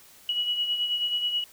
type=beating tone pair; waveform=sine; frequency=2922 / 2931.3 Hz; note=F#7 / F#7; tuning=-22 / -17 cents; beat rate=9.3 Hz; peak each=-25 / -34 dBFS; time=0.29-1.44 s; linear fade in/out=2 ms; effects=white hiss -53 dBFS RMS until 1.52 s